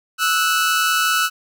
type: tone pair together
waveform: sawtooth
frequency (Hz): 1311 / 1476.2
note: E6 / F#6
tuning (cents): -10 / -4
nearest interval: major second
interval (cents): 206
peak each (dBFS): -15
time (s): 0.18-1.3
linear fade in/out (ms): 50
effects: none